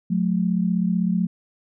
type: tone pair together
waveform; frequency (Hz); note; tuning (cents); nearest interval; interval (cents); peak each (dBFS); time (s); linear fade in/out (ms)
sine; 180 / 215.9; F#3 / A3; -47 / -33; minor third; 314; -20 / -23; 0.1-1.27; 10
effects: none